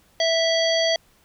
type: harmonic tone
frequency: 657 Hz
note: E5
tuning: 6 cents flat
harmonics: 1 / 3 / 5 / 7 / 9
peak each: -20 / -27 / -25 / -26 / -33 dBFS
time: 0.2-0.96 s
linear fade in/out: 2 ms
effects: pink hiss -59 dBFS RMS until 1.24 s